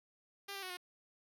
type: tone with pitch steps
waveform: 5% pulse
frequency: 398.6 / 392.7 / 369.7 / 359.3 Hz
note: G4 / G4 / F#4 / F4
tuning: +29 / +3 / -1 / +49 cents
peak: -31 dBFS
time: 0.48-0.772 s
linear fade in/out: 10 ms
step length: 73 ms
effects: none